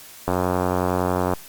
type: click train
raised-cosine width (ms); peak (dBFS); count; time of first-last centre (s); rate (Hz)
1; -7; 97; 0.28-1.336; 90.9
effects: white hiss -43 dBFS RMS until 1.48 s + Opus 48 kbps